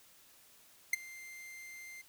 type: tone with ADSR envelope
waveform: 45% pulse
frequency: 2093 Hz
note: C7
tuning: in tune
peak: -24 dBFS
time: 0.93-2.02 s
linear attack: 4 ms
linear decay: 16 ms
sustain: -23 dB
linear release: 12 ms
effects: white hiss -62 dBFS RMS until 2.08 s